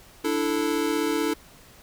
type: chord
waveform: square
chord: D suspended second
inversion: none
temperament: equal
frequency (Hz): 293.7 / 329.6 / 440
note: D4 / E4 / A4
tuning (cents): 0 / 0 / 0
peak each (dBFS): -28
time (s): 0.24-1.34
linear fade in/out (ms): 10
effects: pink hiss -51 dBFS RMS until 1.82 s